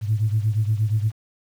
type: beating tone pair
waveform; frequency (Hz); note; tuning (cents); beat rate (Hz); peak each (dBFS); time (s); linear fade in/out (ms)
sine; 105.9 / 114.4; G#2 / A#2; +34 / -32; 8.5; -19 / -23; 0.01-1.12; 50
effects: tanh soft clip ceiling -11 dBFS + 8-bit